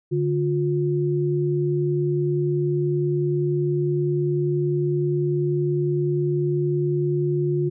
sine tone pair together, 145.67 / 356.2 Hz, D3 / F4, -14 / +34 cents, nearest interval octave + minor third, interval 1548 cents, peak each -22 dBFS, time 0.11-7.7 s, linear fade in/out 20 ms, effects none

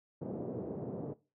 white band-pass noise, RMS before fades -40 dBFS, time 0.21-1.14 s, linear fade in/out 10 ms, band 110 to 510 Hz, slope 24 dB/octave, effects noise-tail reverb RT60 0.3 s tail -19 dB re dry

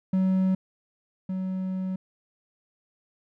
triangle tone pair in turn, 188.2 / 187.36 Hz, F#3 / F#3, +30 / +22 cents, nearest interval unison, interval 8 cents, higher first, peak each -18 / -25 dBFS, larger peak first, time 0.13-0.55 / 1.29-1.96 s, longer second, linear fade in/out 5 ms, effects none

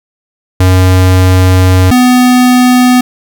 square tone pair in turn, 92.5 / 249.8 Hz, F#2 / B3, 0 / +20 cents, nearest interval octave + perfect fourth, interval 1720 cents, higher second, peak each -4 dBFS, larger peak neither, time 0.6-1.91 / 1.91-3.01 s, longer first, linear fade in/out 5 ms, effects 7-bit

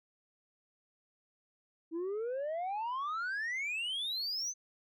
sine exponential sweep, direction up, 317.8 to 6272 Hz, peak -31 dBFS, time 1.91-4.54 s, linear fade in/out 50 ms, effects tanh soft clip ceiling -33 dBFS

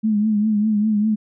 sine tone with vibrato, 212.6 Hz, G#3, 41 cents sharp, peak -15 dBFS, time 0.03-1.16 s, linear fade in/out 20 ms, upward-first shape triangle, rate 5 Hz, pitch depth 72 cents each way, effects none

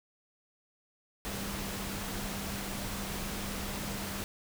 sine tone in noise, 198.2 Hz, G3, 19 cents sharp, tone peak -41 dBFS, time 1.25-4.24 s, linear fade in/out 0 ms, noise pink, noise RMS -38 dBFS, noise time 1.25-4.24 s, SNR -6 dB, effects none

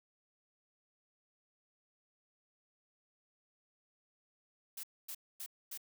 blue noise bursts, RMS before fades -44 dBFS, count 4, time 4.77-5.776 s, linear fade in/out 5 ms, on 64 ms, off 250 ms, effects none

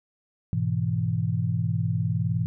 sine chord, E major, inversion first, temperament equal, 103.83 / 123.47 / 164.81 Hz, G#2 / B2 / E3, 0 / 0 / 0 cents, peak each -27 dBFS, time 0.53-2.46 s, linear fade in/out 0 ms, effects none

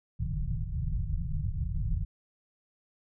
pink low-pass noise, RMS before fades -31 dBFS, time 0.19-2.05 s, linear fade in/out 5 ms, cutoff 170 Hz, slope 96 dB/octave, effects none

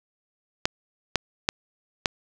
clicks, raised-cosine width 0.2 ms, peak -3 dBFS, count 4, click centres 0.655 / 1.157 / 1.489 / 2.058 s, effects none

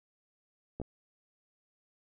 clicks, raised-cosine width 2 ms, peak -25 dBFS, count 2, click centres 0.8 / 0.816 s, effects none

